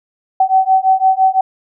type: beating tone pair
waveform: sine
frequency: 758 / 763.9 Hz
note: F#5 / G5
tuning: +42 / -45 cents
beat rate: 5.9 Hz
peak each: -12 dBFS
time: 0.4-1.41 s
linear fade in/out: 5 ms
effects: none